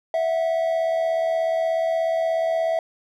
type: tone pair together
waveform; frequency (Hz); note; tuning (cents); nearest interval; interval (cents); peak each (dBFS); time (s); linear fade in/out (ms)
triangle; 656 / 732.7; E5 / F#5; -9 / -17; major second; 192; -18 / -27; 0.14-2.79; 2
effects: none